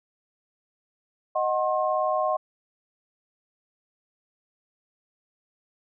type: chord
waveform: sine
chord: C diminished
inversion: first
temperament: equal with one note detuned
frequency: 622.3 / 740 / 1068.5 Hz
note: Eb5 / Gb5 / C6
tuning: 0 / 0 / +36 cents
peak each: -25 / -27 / -27 dBFS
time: 1.35-2.37 s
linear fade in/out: 10 ms
effects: none